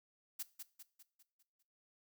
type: noise with echo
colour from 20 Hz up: blue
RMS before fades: -41 dBFS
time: 0.39-0.43 s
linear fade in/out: 10 ms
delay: 200 ms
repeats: 6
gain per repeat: -6 dB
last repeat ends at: 1.63 s
effects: noise-tail reverb RT60 0.4 s tail -18 dB re dry